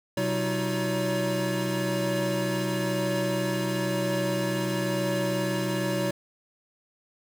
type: tone cluster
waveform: square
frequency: 128.6 / 189 / 317.1 / 359.6 / 568 Hz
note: C3 / F#3 / D#4 / F#4 / C#5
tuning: -30 / +37 / +33 / -49 / +42 cents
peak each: -33 / -32 / -33 / -35 / -31 dBFS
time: 0.17-6.11 s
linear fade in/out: 5 ms
effects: none